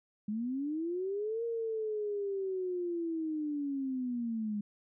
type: linear two-way sweep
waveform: sine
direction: up then down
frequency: 203.9 to 467.7 to 203.9 Hz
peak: -32 dBFS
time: 0.28-4.61 s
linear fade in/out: 5 ms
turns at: 1.44 s
effects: none